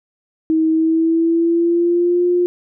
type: tone with pitch glide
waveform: sine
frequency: 319 to 354 Hz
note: D#4 to F4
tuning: +43 to +23 cents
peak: -12 dBFS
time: 0.5-2.46 s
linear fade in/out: 0 ms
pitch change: +180 cents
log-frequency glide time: 0.7-2.25 s
effects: none